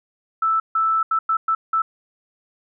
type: tone bursts at uneven times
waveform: sine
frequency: 1318.5 Hz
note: E6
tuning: in tune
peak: -16 dBFS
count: 6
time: 0.42-0.6 / 0.75-1.03 / 1.11-1.19 / 1.29-1.37 / 1.48-1.55 / 1.73-1.82 s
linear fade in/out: 5 ms
effects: none